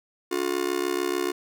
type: tone with amplitude modulation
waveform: 45% pulse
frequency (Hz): 357.9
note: F4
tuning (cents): +42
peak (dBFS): -20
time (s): 0.31-1.32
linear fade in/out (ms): 10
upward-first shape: sine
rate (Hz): 66.8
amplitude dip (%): 100
effects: none